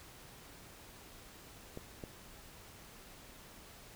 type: clicks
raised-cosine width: 2 ms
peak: -29 dBFS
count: 2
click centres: 1.774 / 2.038 s
effects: pink hiss -55 dBFS RMS until 3.95 s